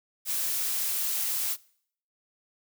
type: noise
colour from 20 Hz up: blue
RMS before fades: -29 dBFS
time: 0.25-1.57 s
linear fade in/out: 50 ms
effects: noise-tail reverb RT60 0.6 s tail -22 dB re dry